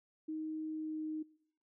sine tone with pitch glide, 313.1 to 311.1 Hz, D#4 to D#4, +11 to 0 cents, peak -37 dBFS, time 0.28-1.23 s, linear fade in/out 10 ms, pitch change -11 cents, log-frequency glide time 0.69-1.02 s, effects noise-tail reverb RT60 0.8 s tail -24 dB re dry

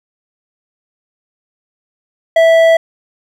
sine tone with hard clipping, 657 Hz, E5, 6 cents flat, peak -7 dBFS, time 2.36-2.77 s, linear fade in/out 5 ms, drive 8 dB, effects none

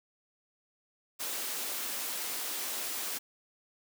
white high-pass noise, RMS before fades -36 dBFS, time 1.19-3.19 s, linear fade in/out 20 ms, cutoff 230 Hz, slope 24 dB/octave, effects none

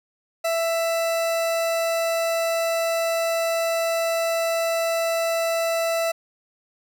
40% pulse tone, 663 Hz, E5, 10 cents sharp, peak -20 dBFS, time 0.44-6.12 s, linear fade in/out 10 ms, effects none

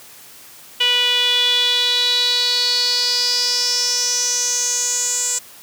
sawtooth tone with band-pass filter sweep, 490.1 Hz, B4, 13 cents flat, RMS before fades -18 dBFS, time 0.8-5.39 s, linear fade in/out 10 ms, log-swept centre 3000 to 7400 Hz, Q 7.2, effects white hiss -42 dBFS RMS until 5.62 s + high-pass 80 Hz 12 dB/octave

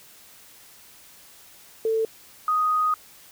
sine tone pair in turn, 445.4 / 1246.4 Hz, A4 / D#6, +21 / +3 cents, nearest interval octave + tritone, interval 1782 cents, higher second, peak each -20 / -19 dBFS, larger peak second, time 1.85-2.05 / 2.48-2.94 s, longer second, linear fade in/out 2 ms, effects white hiss -50 dBFS RMS until 3.31 s

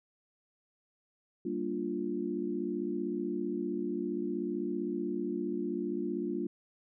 sine chord, G minor seventh, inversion none, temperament equal, 196 / 233.1 / 293.7 / 349.2 Hz, G3 / Bb3 / D4 / F4, 0 / 0 / 0 / 0 cents, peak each -39 / -38 / -37 / -35 dBFS, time 1.45-6.47 s, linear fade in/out 5 ms, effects none

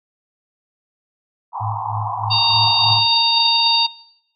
pink band-pass noise, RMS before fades -25 dBFS, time 1.52-3.02 s, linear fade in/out 50 ms, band 750 to 1100 Hz, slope 96 dB/octave
sine tone with tremolo, 107.1 Hz, A2, 46 cents flat, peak -21 dBFS, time 1.6-3.07 s, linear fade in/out 20 ms, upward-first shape sine, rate 3.2 Hz, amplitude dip 85%
harmonic tone, 925 Hz, A#5, 14 cents flat, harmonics 1 / 3 / 4 / 5, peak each -21 / -23 / -19 / -17 dBFS, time 2.3-3.87 s, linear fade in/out 20 ms
effects noise-tail reverb RT60 0.8 s tail -20 dB re dry + AAC 48 kbps

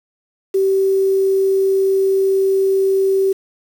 sine tone with quantisation, 386.3 Hz, G4, 25 cents flat, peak -12 dBFS, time 0.54-3.33 s, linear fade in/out 10 ms, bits 6, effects none

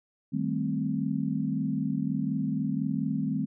sine chord, A half-diminished seventh, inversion second, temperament equal, 155.56 / 196 / 220 / 261.6 Hz, Eb3 / G3 / A3 / C4, 0 / 0 / 0 / 0 cents, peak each -32 / -32 / -32 / -31 dBFS, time 0.32-3.46 s, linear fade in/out 20 ms, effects none

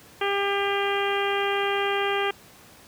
harmonic tone, 399.5 Hz, G4, 33 cents sharp, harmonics 1 / 2 / 3 / 4 / 5 / 6 / 7 / 8, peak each -26 / -29 / -31 / -32 / -33 / -34 / -34 / -35 dBFS, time 0.21-2.31 s, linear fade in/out 5 ms, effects pink hiss -50 dBFS RMS until 2.87 s + high-pass 80 Hz 12 dB/octave

